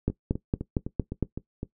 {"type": "two click trains", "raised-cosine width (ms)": 3, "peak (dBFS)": [-11, -19], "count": [6, 7], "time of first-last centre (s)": [[0.08, 1.227], [0.1, 1.631]], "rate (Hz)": [4.36, 3.92], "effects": ["noise-tail reverb RT60 0.1 s tail -17 dB re dry"]}